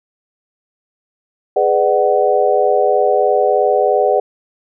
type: chord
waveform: sine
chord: G# half-diminished seventh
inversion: none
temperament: just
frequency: 415.3 / 498.4 / 598 / 747.5 Hz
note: G#4 / B4 / D5 / F#5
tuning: 0 / +16 / +31 / +17 cents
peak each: -16 dBFS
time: 1.56-4.2 s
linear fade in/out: 5 ms
effects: none